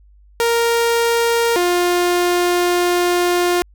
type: tone pair in turn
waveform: sawtooth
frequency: 466.2 / 353.2 Hz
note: A#4 / F4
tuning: 0 / +20 cents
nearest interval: perfect fourth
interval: 480 cents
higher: first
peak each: -10 dBFS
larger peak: neither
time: 0.4-1.56 / 1.56-3.62 s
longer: second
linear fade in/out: 0 ms
effects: added 50 Hz sine -45 dBFS peak until 3.74 s